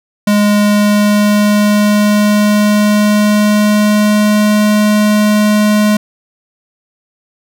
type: tone with pitch glide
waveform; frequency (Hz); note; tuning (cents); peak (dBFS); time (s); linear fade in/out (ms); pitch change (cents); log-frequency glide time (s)
square; 207.1 to 210.4; G#3 to G#3; -5 to +23; -8; 0.27-5.97; 5; +28; 0.58-4.65
effects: none